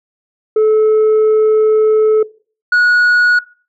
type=tone pair in turn; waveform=sine; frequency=433.3 / 1457.4 Hz; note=A4 / F#6; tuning=-27 / -27 cents; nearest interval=octave + major sixth; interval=2100 cents; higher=second; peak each=-5 dBFS; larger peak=neither; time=0.56-2.23 / 2.72-3.39 s; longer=first; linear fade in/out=5 ms; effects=noise-tail reverb RT60 0.4 s tail -22 dB re dry + tanh soft clip ceiling -7 dBFS

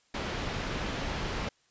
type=low-pass noise; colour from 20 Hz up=pink; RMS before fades=-34 dBFS; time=0.14-1.49 s; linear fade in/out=5 ms; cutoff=4000 Hz; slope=12 dB/octave; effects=white hiss -68 dBFS RMS until 1.7 s + resampled to 16000 Hz

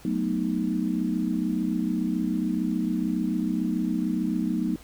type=chord; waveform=sine; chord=B dominant seventh; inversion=second; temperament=equal; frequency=185 / 220 / 246.9 / 311.1 Hz; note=F#3 / A3 / B3 / D#4; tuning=0 / 0 / 0 / 0 cents; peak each=-29 dBFS; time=0.05-4.76 s; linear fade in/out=2 ms; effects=added 60 Hz sine -51 dBFS peak until 4.83 s + pink hiss -51 dBFS RMS until 4.83 s

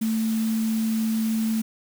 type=tone in noise; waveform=sine; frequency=222.1 Hz; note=A3; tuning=16 cents sharp; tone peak=-21 dBFS; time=0.01-1.62 s; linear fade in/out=10 ms; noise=white; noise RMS=-38 dBFS; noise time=0.01-1.62 s; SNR=+14 dB; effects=none

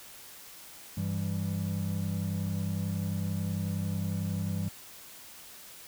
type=tone cluster; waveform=triangle; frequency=98.8 / 166.2 / 197.3 Hz; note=G2 / E3 / G3; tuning=+14 / +15 / +11 cents; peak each=-31 / -32 / -33 dBFS; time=0.97-4.69 s; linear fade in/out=5 ms; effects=white hiss -49 dBFS RMS until 5.87 s

